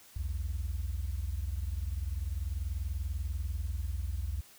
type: tone pair together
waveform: sine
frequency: 62.08 / 82.41 Hz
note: B1 / E2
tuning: +10 / 0 cents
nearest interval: perfect fourth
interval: 490 cents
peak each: -33 / -34 dBFS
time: 0.16-4.41 s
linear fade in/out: 5 ms
effects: tanh soft clip ceiling -27 dBFS + white hiss -57 dBFS RMS until 4.58 s